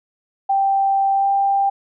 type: tone with pitch glide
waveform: sine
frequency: 784 to 791.3 Hz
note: G5 to G5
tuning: 0 to +16 cents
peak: -14 dBFS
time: 0.49-1.7 s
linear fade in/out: 10 ms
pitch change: +16 cents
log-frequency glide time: 1.14-1.28 s
effects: none

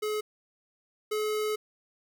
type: tone pair in turn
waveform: square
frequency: 425.5 / 427.1 Hz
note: G#4 / G#4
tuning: +42 / +48 cents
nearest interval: unison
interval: 6 cents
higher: second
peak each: -29 / -28 dBFS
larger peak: second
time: 0.02-0.21 / 1.11-1.56 s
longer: second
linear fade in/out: 10 ms
effects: none

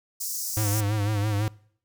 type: high-pass noise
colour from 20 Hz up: pink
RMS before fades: -31 dBFS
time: 0.2-0.81 s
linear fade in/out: 10 ms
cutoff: 5200 Hz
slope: 48 dB/octave
type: tone with vibrato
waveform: square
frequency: 104.5 Hz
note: G#2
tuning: 11 cents sharp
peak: -24 dBFS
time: 0.57-1.48 s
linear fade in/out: 0 ms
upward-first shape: sine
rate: 6 Hz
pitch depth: 70 cents each way
effects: noise-tail reverb RT60 0.6 s tail -23 dB re dry

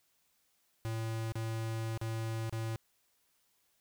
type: tone with dropouts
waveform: square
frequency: 112.5 Hz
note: A2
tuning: 39 cents sharp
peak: -35 dBFS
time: 0.85-2.76 s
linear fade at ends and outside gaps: 0 ms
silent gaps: 1.321-1.355 / 1.975-2.014 / 2.495-2.526 s
effects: white hiss -74 dBFS RMS until 3.8 s

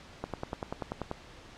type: click train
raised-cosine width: 1 ms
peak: -19 dBFS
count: 10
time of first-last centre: 0.24-1.114 s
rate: 10.3 Hz
effects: pink hiss -51 dBFS RMS until 1.57 s + low-pass 5000 Hz 12 dB/octave

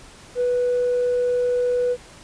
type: tone with tanh clipping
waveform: triangle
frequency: 492.1 Hz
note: B4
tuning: 6 cents flat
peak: -18 dBFS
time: 0.35-1.97 s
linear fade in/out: 50 ms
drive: 5 dB
effects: pink hiss -45 dBFS RMS until 2.23 s + resampled to 22050 Hz

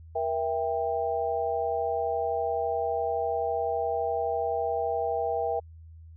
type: chord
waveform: sine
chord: E diminished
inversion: second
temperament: just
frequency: 474.7 / 659.3 / 791.1 Hz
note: Bb4 / E5 / G5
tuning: +31 / 0 / +16 cents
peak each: -30 dBFS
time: 0.15-5.6 s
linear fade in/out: 10 ms
effects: added 81 Hz sine -45 dBFS peak until 6.16 s

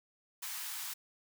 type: high-pass noise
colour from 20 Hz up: white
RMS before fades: -41 dBFS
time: 0.42-0.94 s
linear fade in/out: 10 ms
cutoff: 810 Hz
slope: 48 dB/octave
effects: none

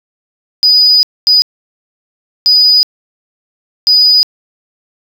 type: tone bursts at uneven times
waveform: sine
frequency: 4956 Hz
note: D#8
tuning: 8 cents flat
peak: -3 dBFS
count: 4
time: 0.63-1.03 / 1.27-1.42 / 2.46-2.83 / 3.87-4.23 s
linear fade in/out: 0 ms
effects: tanh soft clip ceiling 0 dBFS + 7-bit

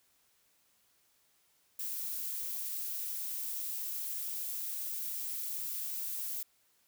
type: noise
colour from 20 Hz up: violet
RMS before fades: -38 dBFS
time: 1.79-6.43 s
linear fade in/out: 5 ms
effects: white hiss -71 dBFS RMS until 6.87 s

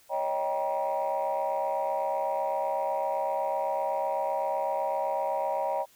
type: chord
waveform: sine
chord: Eb dominant seventh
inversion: third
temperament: equal with one note detuned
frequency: 554.4 / 622.3 / 784 / 951.9 Hz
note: Db5 / Eb5 / G5 / Bb5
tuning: 0 / 0 / 0 / +36 cents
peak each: -31 dBFS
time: 0.09-5.86 s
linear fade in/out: 50 ms
effects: tanh soft clip ceiling -20 dBFS + white hiss -60 dBFS RMS until 5.95 s

